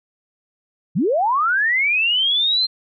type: linear sweep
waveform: sine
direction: up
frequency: 126.7 to 4186 Hz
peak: -15 dBFS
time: 0.95-2.67 s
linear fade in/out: 20 ms
effects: none

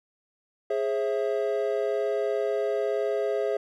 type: chord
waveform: triangle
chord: Ab augmented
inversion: none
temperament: equal with one note detuned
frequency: 415.3 / 536.4 / 659.3 Hz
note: Ab4 / C5 / E5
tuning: 0 / +43 / 0 cents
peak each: -25 / -28 / -28 dBFS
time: 0.7-3.57 s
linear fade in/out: 5 ms
effects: none

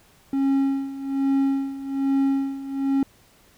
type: tone with tremolo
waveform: triangle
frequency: 272.9 Hz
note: C#4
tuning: 27 cents flat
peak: -15 dBFS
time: 0.33-3.03 s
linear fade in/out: 2 ms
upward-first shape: sine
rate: 1.2 Hz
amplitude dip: 80%
effects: pink hiss -56 dBFS RMS until 3.57 s

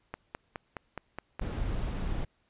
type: click train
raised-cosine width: 0.5 ms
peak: -21 dBFS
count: 7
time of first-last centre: 0.14-1.395 s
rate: 4.78 Hz
type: noise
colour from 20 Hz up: brown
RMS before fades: -32 dBFS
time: 1.41-2.25 s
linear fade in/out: 10 ms
effects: pink hiss -72 dBFS RMS until 2.49 s + resampled to 8000 Hz

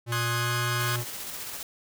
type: tone with pitch glide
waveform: square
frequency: 118.3 to 120.3 Hz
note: A#2 to B2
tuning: +26 to -45 cents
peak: -29 dBFS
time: 0.06-1.05 s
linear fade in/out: 50 ms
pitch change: +29 cents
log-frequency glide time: 0.32-0.55 s
type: chord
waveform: sawtooth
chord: Ab dominant seventh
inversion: first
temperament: equal with one note detuned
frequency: 1059.9 / 1244.5 / 1480 / 1661.2 Hz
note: C6 / Eb6 / Gb6 / Ab6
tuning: +22 / 0 / 0 / 0 cents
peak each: -30 dBFS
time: 0.12-0.96 s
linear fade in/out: 2 ms
type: noise with tremolo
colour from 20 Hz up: white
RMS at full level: -36 dBFS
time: 0.8-1.63 s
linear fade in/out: 2 ms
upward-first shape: square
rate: 15 Hz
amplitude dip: 25%
effects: none

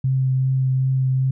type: tone with vibrato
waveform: sine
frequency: 131.4 Hz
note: C3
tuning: 8 cents sharp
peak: -16 dBFS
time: 0.04-1.31 s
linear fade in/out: 5 ms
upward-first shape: triangle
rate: 2.6 Hz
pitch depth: 13 cents each way
effects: none

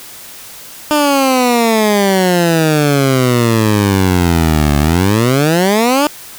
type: exponential two-way sweep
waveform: 15% pulse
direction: down then up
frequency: 302.9 to 71.2 to 302.9 Hz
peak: -3 dBFS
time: 0.91-6.07 s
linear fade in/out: 0 ms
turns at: 4.78 s
effects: white hiss -33 dBFS RMS until 6.38 s

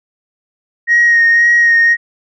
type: tone with vibrato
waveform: sine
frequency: 1873 Hz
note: A#6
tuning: 8 cents sharp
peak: -5 dBFS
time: 0.87-1.97 s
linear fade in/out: 50 ms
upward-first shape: sine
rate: 1.9 Hz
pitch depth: 21 cents each way
effects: tanh soft clip ceiling -3 dBFS

